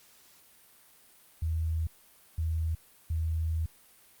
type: tone bursts at uneven times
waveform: sine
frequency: 80.6 Hz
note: E2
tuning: 38 cents flat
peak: -27 dBFS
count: 3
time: 1.42-1.87 / 2.38-2.75 / 3.1-3.66 s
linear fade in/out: 5 ms
effects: white hiss -59 dBFS RMS until 4.2 s + Opus 48 kbps